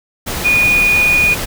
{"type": "tone in noise", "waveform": "sine", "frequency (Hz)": 2458, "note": "D#7", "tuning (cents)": -22, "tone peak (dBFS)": -9, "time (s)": [0.44, 1.35], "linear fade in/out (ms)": 20, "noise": "pink", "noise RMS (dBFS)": -21, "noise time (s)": [0.26, 1.46], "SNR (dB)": 9, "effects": []}